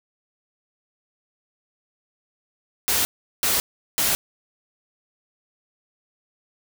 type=noise bursts; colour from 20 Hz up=white; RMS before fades=-21 dBFS; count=3; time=2.88-4.15 s; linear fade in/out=0 ms; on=170 ms; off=380 ms; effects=none